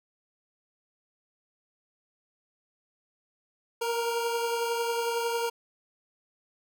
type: beating tone pair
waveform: 25% pulse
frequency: 466.2 / 477.2 Hz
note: A#4 / A#4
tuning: 0 / +41 cents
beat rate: 11 Hz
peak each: -24 / -33 dBFS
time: 3.81-5.5 s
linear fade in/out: 10 ms
effects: none